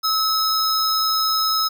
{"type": "tone pair together", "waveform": "square", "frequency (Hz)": [1294, 5142], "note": ["E6", "E8"], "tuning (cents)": [-32, -44], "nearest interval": "2 octaves", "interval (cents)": 2388, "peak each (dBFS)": -21, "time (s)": [0.03, 1.69], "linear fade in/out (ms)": 20, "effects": []}